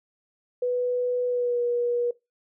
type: tone with pitch glide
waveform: sine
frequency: 493.9 to 481.2 Hz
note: B4 to B4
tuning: 0 to -45 cents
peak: -22 dBFS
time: 0.62-2.11 s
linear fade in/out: 5 ms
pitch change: -45 cents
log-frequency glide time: 1.27-1.61 s
effects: noise-tail reverb RT60 0.2 s tail -20 dB re dry